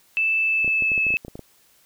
sine tone with pitch glide, 2637 to 2604 Hz, E7 to E7, 0 to -22 cents, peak -18 dBFS, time 0.17-1.17 s, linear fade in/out 0 ms, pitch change -22 cents, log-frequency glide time 0.39-1.03 s
clicks, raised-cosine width 2 ms, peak -22 dBFS, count 12, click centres 0.646 / 0.678 / 0.823 / 0.918 / 0.978 / 1.067 / 1.105 / 1.14 / 1.249 / 1.282 / 1.355 / 1.393 s
effects white hiss -58 dBFS RMS until 1.85 s

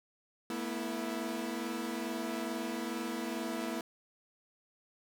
sawtooth chord, A suspended second, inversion none, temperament equal with one note detuned, 220 / 242.3 / 329.6 Hz, A3 / B3 / E4, 0 / -33 / 0 cents, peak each -37 / -35 / -35 dBFS, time 0.5-3.81 s, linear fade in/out 2 ms, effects none

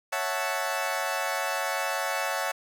20% pulse chord, F# minor seventh, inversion second, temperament equal, 554.4 / 659.3 / 740 / 880 Hz, C#5 / E5 / F#5 / A5, 0 / 0 / 0 / 0 cents, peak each -28 dBFS, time 0.12-2.52 s, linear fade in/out 10 ms, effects none

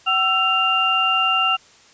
sine tone cluster, 758 / 1332 / 2791 Hz, F#5 / E6 / F7, +42 / +18 / -2 cents, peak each -24 / -20 / -18 dBFS, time 0.06-1.57 s, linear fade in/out 20 ms, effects white hiss -50 dBFS RMS until 1.93 s + resampled to 16000 Hz

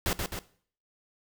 pink noise with echo, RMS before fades -28 dBFS, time 0.06-0.13 s, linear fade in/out 0 ms, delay 130 ms, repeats 2, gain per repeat -4 dB, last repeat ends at 0.39 s, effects noise-tail reverb RT60 0.5 s tail -17 dB re dry

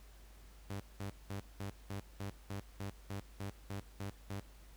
sawtooth tone bursts, 99.5 Hz, G2, 26 cents sharp, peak -36 dBFS, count 13, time 0.7-4.4 s, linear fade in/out 5 ms, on 100 ms, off 200 ms, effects added 50 Hz sine -55 dBFS peak until 4.76 s + pink hiss -64 dBFS RMS until 4.76 s

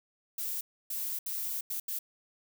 violet noise bursts at uneven times, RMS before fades -35 dBFS, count 5, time 0.38-0.61 / 0.9-1.19 / 1.26-1.61 / 1.7-1.8 / 1.88-1.99 s, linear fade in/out 5 ms, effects none

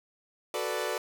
sawtooth chord, B minor seventh, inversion second, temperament equal, 370 / 440 / 493.9 / 587.3 Hz, F#4 / A4 / B4 / D5, 0 / 0 / 0 / 0 cents, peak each -33 / -31 / -32 / -31 dBFS, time 0.54-0.98 s, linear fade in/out 2 ms, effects none

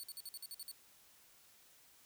10% pulse tone bursts, 4442 Hz, C#8, 3 cents sharp, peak -38 dBFS, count 9, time 0-0.714 s, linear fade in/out 0 ms, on 34 ms, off 51 ms, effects white hiss -65 dBFS RMS until 2.05 s

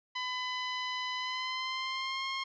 15% pulse tone with pitch glide, 1005 to 1070.9 Hz, B5 to C6, +30 to +40 cents, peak -27 dBFS, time 0.15-2.44 s, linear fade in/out 10 ms, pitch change +110 cents, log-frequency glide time 1.16-2.25 s, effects resampled to 16000 Hz

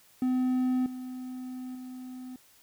triangle tone with level steps, 254.5 Hz, C4, 48 cents flat, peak -22 / -34 / -37 dBFS, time 0.22-2.36 s, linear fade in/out 2 ms, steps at 0.86 / 1.75 s, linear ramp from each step 2 ms, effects white hiss -60 dBFS RMS until 2.62 s

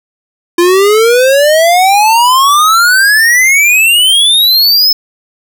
square exponential sweep, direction up, 340.7 to 5274 Hz, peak -5 dBFS, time 0.58-4.93 s, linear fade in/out 5 ms, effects none

